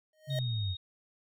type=tone with exponential growth; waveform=square; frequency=622 Hz; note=D#5; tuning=1 cent flat; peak=-33 dBFS; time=0.13-0.39 s; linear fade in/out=2 ms; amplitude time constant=55 ms
type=linear sweep; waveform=sine; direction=down; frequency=142.1 to 87.31 Hz; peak=-30 dBFS; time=0.27-0.76 s; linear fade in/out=50 ms
type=tone; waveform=sine; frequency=3729 Hz; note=A#7; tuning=in tune; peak=-39 dBFS; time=0.3-0.77 s; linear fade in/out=5 ms
effects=none